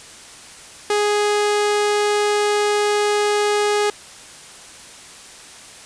sawtooth tone, 415.3 Hz, G#4, in tune, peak -12 dBFS, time 0.9-3.9 s, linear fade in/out 2 ms, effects white hiss -40 dBFS RMS until 5.85 s + resampled to 22050 Hz

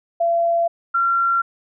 sine tone pair in turn, 679 / 1370.2 Hz, F5 / F6, -49 / -33 cents, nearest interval octave, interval 1216 cents, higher second, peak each -15 dBFS, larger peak neither, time 0.2-0.68 / 0.94-1.42 s, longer neither, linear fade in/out 10 ms, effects none

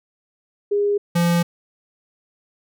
sine / square tone pair in turn, 408.6 / 171.8 Hz, G#4 / F3, -28 / -28 cents, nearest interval octave + minor third, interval 1500 cents, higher first, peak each -16 / -16 dBFS, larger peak neither, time 0.71-0.98 / 1.15-1.43 s, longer second, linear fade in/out 10 ms, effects none

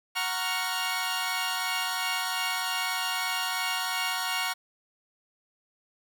15% pulse chord, Gb major seventh, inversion none, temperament equal, 740 / 932.3 / 1108.7 / 1396.9 Hz, Gb5 / Bb5 / Db6 / F6, 0 / 0 / 0 / 0 cents, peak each -27 dBFS, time 0.15-4.54 s, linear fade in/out 20 ms, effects none

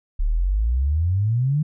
sine exponential sweep, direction up, 34.65 to 157.1 Hz, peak -17 dBFS, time 0.19-1.63 s, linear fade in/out 10 ms, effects none

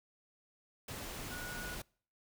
sine tone in noise, 1459 Hz, F#6, 25 cents flat, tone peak -45 dBFS, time 1.31-1.75 s, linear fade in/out 5 ms, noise pink, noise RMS -44 dBFS, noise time 0.88-1.82 s, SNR -4 dB, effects noise-tail reverb RT60 0.5 s tail -26 dB re dry

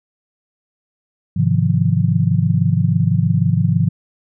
sine chord, F minor seventh, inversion first, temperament just, 104.77 / 130.96 / 157.15 / 174.61 Hz, Ab2 / C3 / Eb3 / F3, +16 / +2 / +18 / 0 cents, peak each -18 dBFS, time 1.36-3.89 s, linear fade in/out 10 ms, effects none

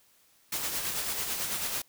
white noise with tremolo, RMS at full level -31 dBFS, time 0.52-1.82 s, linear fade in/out 5 ms, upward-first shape sine, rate 9.1 Hz, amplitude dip 40%, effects white hiss -64 dBFS RMS until 1.88 s

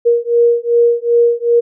sine beating tone pair, 470.9 / 473.5 Hz, A#4 / A#4, +18 / +27 cents, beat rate 2.6 Hz, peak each -12 dBFS, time 0.05-1.61 s, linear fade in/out 20 ms, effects none

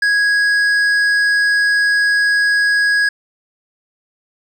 sine tone with hard clipping, 1658 Hz, G#6, 3 cents flat, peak -13 dBFS, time 0.02-3.09 s, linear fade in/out 5 ms, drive 7 dB, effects none

